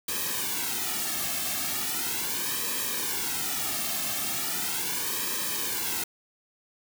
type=noise with flanger; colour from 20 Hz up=white; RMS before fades=-30 dBFS; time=0.08-6.04 s; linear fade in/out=5 ms; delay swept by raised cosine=1.4 to 2.08 ms; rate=0.38 Hz; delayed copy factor=-0.8; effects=none